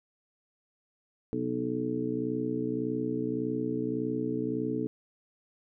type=harmonic tone with a mistuned harmonic; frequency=61.74 Hz; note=B1; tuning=in tune; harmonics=2 / 3 / 4 / 5 / 6 / 7; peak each=-39 / -43 / -33 / -33 / -44 / -34 dBFS; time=1.33-4.87 s; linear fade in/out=0 ms; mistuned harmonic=2; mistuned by=+71 cents; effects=none